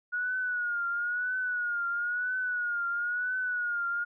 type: tone with vibrato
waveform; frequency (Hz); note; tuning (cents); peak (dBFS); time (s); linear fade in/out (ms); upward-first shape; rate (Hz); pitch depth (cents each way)
sine; 1450; F#6; -35; -28; 0.12-4.05; 20; triangle; 1; 80
effects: none